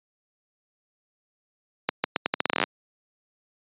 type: accelerating click train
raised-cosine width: 0.3 ms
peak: -5 dBFS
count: 15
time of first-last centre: 1.89-2.638 s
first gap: 150 ms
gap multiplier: 0.81
effects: high-pass 200 Hz 12 dB/octave + resampled to 8000 Hz

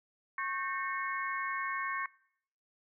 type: harmonic tone with a mistuned harmonic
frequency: 364.1 Hz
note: F#4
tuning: 28 cents flat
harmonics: 3 / 4 / 5 / 6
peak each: -36 / -41 / -38 / -41 dBFS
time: 0.38-2.06 s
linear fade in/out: 2 ms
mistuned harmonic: 4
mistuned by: +120 cents
effects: noise-tail reverb RT60 0.7 s tail -23 dB re dry

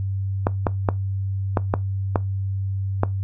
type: clicks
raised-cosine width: 1 ms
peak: -4 dBFS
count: 7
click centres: 0.469 / 0.668 / 0.888 / 1.572 / 1.739 / 2.158 / 3.034 s
effects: noise-tail reverb RT60 0.2 s tail -19 dB re dry + added 97 Hz sine -22 dBFS peak until 3.23 s

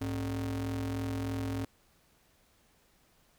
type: ring-modulated tone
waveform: square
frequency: 83.2 Hz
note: E2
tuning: 17 cents sharp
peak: -30 dBFS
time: 0.01-1.65 s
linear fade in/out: 5 ms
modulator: 188 Hz
effects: pink hiss -67 dBFS RMS until 3.38 s

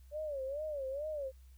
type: tone with vibrato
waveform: sine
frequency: 572 Hz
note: D5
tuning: 46 cents flat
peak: -36 dBFS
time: 0.11-1.32 s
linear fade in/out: 50 ms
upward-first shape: sine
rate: 2.3 Hz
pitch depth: 150 cents each way
effects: added 64 Hz sine -54 dBFS peak until 1.57 s + white hiss -72 dBFS RMS until 1.57 s

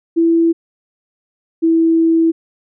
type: tone pair in turn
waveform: sine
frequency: 332.3 / 327.9 Hz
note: E4 / E4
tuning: +14 / -9 cents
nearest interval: unison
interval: 23 cents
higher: first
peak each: -9 dBFS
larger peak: neither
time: 0.16-0.53 / 1.62-2.32 s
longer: second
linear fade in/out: 20 ms
effects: none

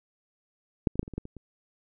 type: clicks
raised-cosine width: 3 ms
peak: -9 / -27 / -8 / -25 / -27 / -26 / -18 / -28 / -30 dBFS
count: 9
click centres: 0.872 / 0.956 / 0.994 / 1.03 / 1.079 / 1.137 / 1.18 / 1.254 / 1.367 s
effects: none

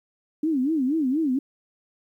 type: tone with vibrato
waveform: sine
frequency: 286.7 Hz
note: D4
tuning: 42 cents flat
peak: -20 dBFS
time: 0.43-1.39 s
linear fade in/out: 5 ms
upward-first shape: sine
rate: 4.2 Hz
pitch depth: 230 cents each way
effects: 10-bit

